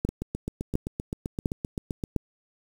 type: two click trains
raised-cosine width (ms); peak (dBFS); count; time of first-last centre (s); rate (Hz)
3; -11 / -17; 4 / 16; 0.05-2.163 / 0.09-2.038; 1.42 / 7.7
effects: 7-bit